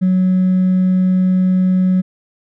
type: tone with hard clipping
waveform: triangle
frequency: 185 Hz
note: F#3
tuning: in tune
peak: -10 dBFS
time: 0.01-2.02 s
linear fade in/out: 20 ms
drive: 2 dB
effects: none